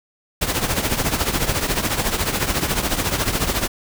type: noise with tremolo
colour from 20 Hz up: pink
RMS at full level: -18 dBFS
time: 0.41-3.68 s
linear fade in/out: 10 ms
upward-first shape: triangle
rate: 14 Hz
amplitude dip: 75%
effects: none